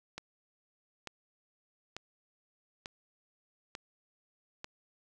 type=click train; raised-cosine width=0.2 ms; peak=-23 dBFS; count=6; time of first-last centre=0.18-4.644 s; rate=1.12 Hz; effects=none